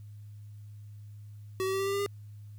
square tone with pitch steps, 378.2 / 382.4 / 386.6 / 390.9 / 395.2 / 399.5 / 403.9 Hz, F#4 / G4 / G4 / G4 / G4 / G4 / G#4, +38 / -43 / -24 / -5 / +14 / +33 / -48 cents, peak -29 dBFS, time 1.6-2.062 s, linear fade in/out 0 ms, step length 66 ms, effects added 104 Hz sine -44 dBFS peak until 2.58 s + white hiss -71 dBFS RMS until 2.58 s

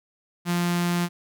sawtooth tone with notch filter, 174.3 Hz, F3, 3 cents flat, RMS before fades -24 dBFS, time 0.45-1.09 s, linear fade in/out 50 ms, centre 480 Hz, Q 1.2, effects none

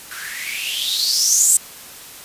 violet noise with band-pass filter sweep, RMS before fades -19 dBFS, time 0.11-1.57 s, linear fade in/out 2 ms, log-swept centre 1400 to 8300 Hz, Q 8.1, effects white hiss -38 dBFS RMS until 2.24 s + resampled to 32000 Hz

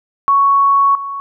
sine tone with level steps, 1112 Hz, C#6, 5 cents sharp, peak -8 / -21 dBFS, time 0.28-1.2 s, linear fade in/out 0 ms, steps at 0.95 s, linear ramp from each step 2 ms, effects none

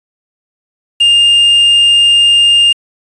triangle tone with quantisation, 2813 Hz, F7, 12 cents sharp, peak -3 dBFS, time 1-2.73 s, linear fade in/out 10 ms, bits 5, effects resampled to 24000 Hz

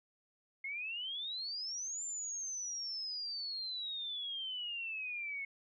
sine exponential two-way sweep, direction up then down, 2129 to 7310 to 2182 Hz, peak -38 dBFS, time 0.64-5.45 s, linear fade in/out 5 ms, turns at 2.04 s, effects none

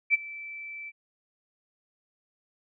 sine tone with ADSR envelope, 2324 Hz, D7, 19 cents flat, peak -16 dBFS, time 0.1-0.92 s, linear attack 40 ms, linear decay 21 ms, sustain -21 dB, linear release 39 ms, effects none

